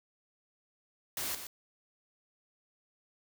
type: noise with echo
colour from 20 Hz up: white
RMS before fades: -36 dBFS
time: 1.17-1.35 s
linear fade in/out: 2 ms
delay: 120 ms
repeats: 1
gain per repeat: -8 dB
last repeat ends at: 1.47 s
effects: none